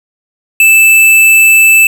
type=tone; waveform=square; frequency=2637 Hz; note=E7; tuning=in tune; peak=-3 dBFS; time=0.6-1.87 s; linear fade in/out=2 ms; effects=none